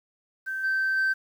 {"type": "tone with level steps", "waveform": "sine", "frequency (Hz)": 1552, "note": "G6", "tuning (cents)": -18, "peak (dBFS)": [-28, -21, -19], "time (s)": [0.46, 1.14], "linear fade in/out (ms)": 20, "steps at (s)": [0.63, 0.96], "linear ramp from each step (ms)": 20, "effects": ["tanh soft clip ceiling -20 dBFS", "9-bit"]}